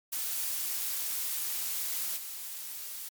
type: noise with level steps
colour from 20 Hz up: blue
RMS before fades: -33 / -40 dBFS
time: 0.12-3.09 s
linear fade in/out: 10 ms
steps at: 2.16 s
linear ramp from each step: 20 ms
effects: MP3 96 kbps